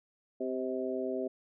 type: harmonic tone with a mistuned harmonic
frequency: 130 Hz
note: C3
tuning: 11 cents flat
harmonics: 2 / 3 / 4 / 5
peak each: -37 / -35 / -39 / -38 dBFS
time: 0.4-1.28 s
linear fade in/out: 10 ms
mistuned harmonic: 5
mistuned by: -29 cents
effects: none